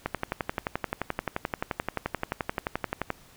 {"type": "click train", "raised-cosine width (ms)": 0.5, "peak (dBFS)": -12, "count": 36, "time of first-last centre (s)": [0.06, 3.103], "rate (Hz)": 11.5, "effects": ["pink hiss -55 dBFS RMS until 3.36 s"]}